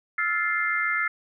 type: chord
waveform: sine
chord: F major seventh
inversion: third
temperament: just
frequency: 1309.6 / 1396.9 / 1746.1 / 2095 Hz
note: E6 / F6 / A6 / C7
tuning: -12 / 0 / -14 / +2 cents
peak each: -31 / -29 / -28 / -26 dBFS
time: 0.18-1.08 s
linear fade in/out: 5 ms
effects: none